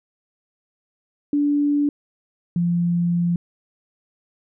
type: tone pair in turn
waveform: sine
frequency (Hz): 290 / 172.87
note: D4 / F3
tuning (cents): -22 / -17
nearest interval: major sixth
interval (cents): 895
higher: first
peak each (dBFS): -16 / -17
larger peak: first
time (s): 1.33-1.89 / 2.56-3.36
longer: second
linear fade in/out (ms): 2
effects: none